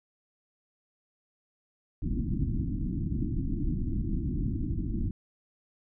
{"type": "low-pass noise", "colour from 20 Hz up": "pink", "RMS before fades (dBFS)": -30, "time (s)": [2.02, 5.11], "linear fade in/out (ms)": 2, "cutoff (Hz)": 330, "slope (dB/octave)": 96, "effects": []}